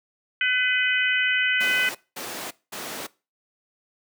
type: harmonic tone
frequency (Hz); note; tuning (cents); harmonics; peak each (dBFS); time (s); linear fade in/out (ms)
503; B4; +32; 3 / 4 / 5 / 6; -24 / -25 / -26 / -27; 0.41-1.89; 2
type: noise bursts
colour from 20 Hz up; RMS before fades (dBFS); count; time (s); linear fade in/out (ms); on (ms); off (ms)
pink; -32; 3; 1.6-3.07; 10; 350; 210
effects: noise-tail reverb RT60 0.3 s tail -21 dB re dry + high-pass 300 Hz 12 dB/octave